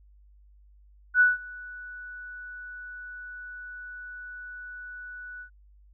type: tone with ADSR envelope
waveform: sine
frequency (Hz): 1480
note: F#6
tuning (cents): 0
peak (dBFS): -14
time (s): 1.14-5.5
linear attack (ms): 64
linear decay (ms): 170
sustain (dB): -24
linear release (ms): 91
effects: added 50 Hz sine -53 dBFS peak until 5.93 s